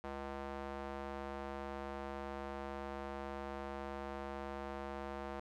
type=tone with band-pass filter; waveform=square; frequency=69.1 Hz; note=C#2; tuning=5 cents flat; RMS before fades=-44 dBFS; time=0.04-5.4 s; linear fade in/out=0 ms; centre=800 Hz; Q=0.94; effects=none